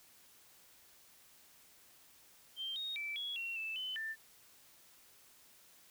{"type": "tone with pitch steps", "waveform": "sine", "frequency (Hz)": [3153, 3732, 2324, 3348, 2732, 2638, 3033, 1780], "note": ["G7", "A#7", "D7", "G#7", "F7", "E7", "F#7", "A6"], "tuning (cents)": [9, 1, -19, 13, -39, 1, 42, 20], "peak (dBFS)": -38, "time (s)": [2.56, 4.16], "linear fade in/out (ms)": 50, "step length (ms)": 200, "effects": ["white hiss -63 dBFS RMS until 5.9 s"]}